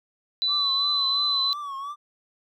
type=tone with pitch glide; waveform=sine; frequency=3984 to 4019 Hz; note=B7 to B7; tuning=+14 to +30 cents; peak=-21 dBFS; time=0.42-1.53 s; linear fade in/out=0 ms; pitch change=+16 cents; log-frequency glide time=0.53-1.04 s
type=tone with vibrato; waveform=triangle; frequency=1129 Hz; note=C#6; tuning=31 cents sharp; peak=-29 dBFS; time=0.47-1.96 s; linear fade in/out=50 ms; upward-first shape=triangle; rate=2.9 Hz; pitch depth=92 cents each way
effects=none